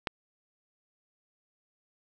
click, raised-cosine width 0.3 ms, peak -13 dBFS, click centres 0.072 s, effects none

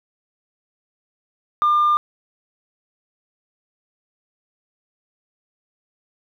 sine tone, 1200 Hz, D6, 37 cents sharp, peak -12 dBFS, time 1.62-1.97 s, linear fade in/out 0 ms, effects tanh soft clip ceiling -11 dBFS + 9-bit

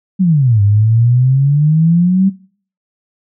sine exponential two-way sweep, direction down then up, 196 to 99.8 to 196 Hz, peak -7 dBFS, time 0.19-2.3 s, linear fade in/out 20 ms, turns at 0.62 s, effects noise-tail reverb RT60 0.5 s tail -21 dB re dry

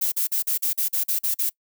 violet noise bursts, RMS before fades -23 dBFS, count 10, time 0.01-1.497 s, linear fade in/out 10 ms, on 110 ms, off 43 ms, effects noise-tail reverb RT60 0.1 s tail -25 dB re dry

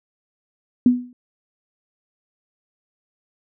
sine tone with exponential decay, 246.9 Hz, B3, in tune, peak -7 dBFS, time 0.86-1.13 s, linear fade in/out 2 ms, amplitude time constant 58 ms, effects none

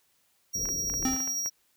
square tone with tremolo, 5670 Hz, F8, 25 cents sharp, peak -28 dBFS, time 0.53-1.5 s, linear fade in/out 20 ms, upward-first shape sine, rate 12 Hz, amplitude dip 25%
pink low-pass noise, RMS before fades -41 dBFS, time 0.55-1.16 s, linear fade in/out 10 ms, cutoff 520 Hz, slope 48 dB/octave
clicks, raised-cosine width 0.5 ms, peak -27 dBFS, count 11, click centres 0.656 / 0.689 / 0.899 / 0.939 / 1.027 / 1.084 / 1.134 / 1.164 / 1.204 / 1.276 / 1.46 s
square tone with exponential decay, 261.6 Hz, C4, in tune, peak -24 dBFS, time 1.05-1.45 s, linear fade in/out 2 ms, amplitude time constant 86 ms
effects white hiss -69 dBFS RMS until 1.76 s

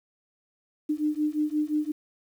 sine beating tone pair, 299.5 / 305.2 Hz, D4 / D#4, +34 / -33 cents, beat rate 5.7 Hz, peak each -27 / -27 dBFS, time 0.89-1.92 s, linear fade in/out 10 ms, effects 9-bit

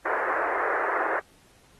white band-pass noise, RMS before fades -27 dBFS, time 0.05-1.2 s, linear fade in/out 10 ms, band 350 to 1800 Hz, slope 48 dB/octave, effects pink hiss -59 dBFS RMS until 1.79 s + AAC 32 kbps

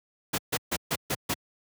pink noise bursts, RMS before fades -27 dBFS, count 6, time 0.33-1.342 s, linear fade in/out 10 ms, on 52 ms, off 140 ms, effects high-pass 100 Hz 12 dB/octave

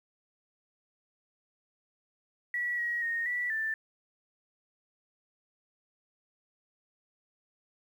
sine tone with pitch steps, 1938 / 1902 / 1855 / 1956 / 1770 Hz, B6 / A#6 / A#6 / B6 / A6, -33 / +34 / -9 / -17 / +10 cents, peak -29 dBFS, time 2.54-3.74 s, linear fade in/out 2 ms, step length 240 ms, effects 10-bit

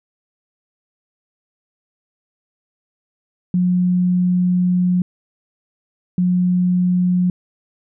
sine tone pair in turn, 180 / 180 Hz, F#3 / F#3, -47 / -47 cents, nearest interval unison, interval 0 cents, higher neither, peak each -13 dBFS, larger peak neither, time 3.54-5.02 / 6.18-7.3 s, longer first, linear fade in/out 2 ms, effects none

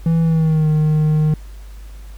triangle tone with pitch glide, 164.81 to 153.77 Hz, E3 to D#3, 0 to -20 cents, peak -10 dBFS, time 0.06-1.34 s, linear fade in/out 2 ms, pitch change -120 cents, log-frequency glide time 0.22-0.69 s, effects added 50 Hz sine -32 dBFS peak until 2.17 s + pink hiss -49 dBFS RMS until 2.17 s

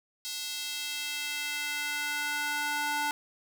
square tone with high-pass filter sweep, 293.7 Hz, D4, in tune, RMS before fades -33 dBFS, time 0.25-3.11 s, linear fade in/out 0 ms, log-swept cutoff 4200 to 970 Hz, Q 1.5, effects none

